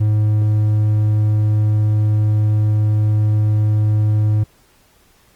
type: tone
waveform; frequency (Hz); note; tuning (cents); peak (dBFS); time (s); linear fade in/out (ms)
triangle; 106.4; G#2; +42; -10; 0-4.44; 10
effects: pink hiss -54 dBFS RMS until 5.35 s + Opus 32 kbps